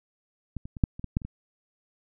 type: clicks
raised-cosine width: 5 ms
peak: -21 / -26 / -26 / -8 / -26 / -20 / -11 / -27 / -23 dBFS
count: 9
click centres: 0.567 / 0.655 / 0.768 / 0.838 / 0.995 / 1.043 / 1.169 / 1.218 / 1.25 s
effects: none